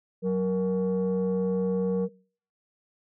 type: tone pair together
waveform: sine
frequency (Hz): 186.1 / 468.9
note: F#3 / A#4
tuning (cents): +10 / +10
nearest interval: octave + major third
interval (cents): 1600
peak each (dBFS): -24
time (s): 0.22-2.09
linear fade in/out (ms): 50
effects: noise-tail reverb RT60 0.5 s tail -26 dB re dry + tanh soft clip ceiling -20 dBFS